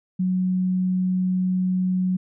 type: tone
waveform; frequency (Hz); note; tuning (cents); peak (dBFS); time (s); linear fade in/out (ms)
sine; 184.3; F#3; -7; -19; 0.19-2.17; 10
effects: none